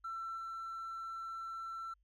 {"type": "tone with level steps", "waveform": "triangle", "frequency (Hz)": 1342, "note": "E6", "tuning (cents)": 31, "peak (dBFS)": [-36, -38], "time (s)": [0.04, 1.94], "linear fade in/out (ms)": 10, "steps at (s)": 0.37, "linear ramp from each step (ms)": 5, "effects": ["tanh soft clip ceiling -36 dBFS", "added 50 Hz sine -70 dBFS peak until 2.03 s"]}